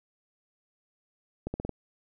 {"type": "accelerating click train", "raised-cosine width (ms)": 2, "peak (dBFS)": -19, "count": 5, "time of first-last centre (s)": [1.47, 1.693], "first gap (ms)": 70, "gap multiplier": 0.85, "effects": []}